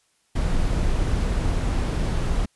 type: noise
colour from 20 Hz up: brown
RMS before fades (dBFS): -22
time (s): 0.35-2.46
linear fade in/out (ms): 10
effects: white hiss -66 dBFS RMS until 2.55 s + resampled to 24000 Hz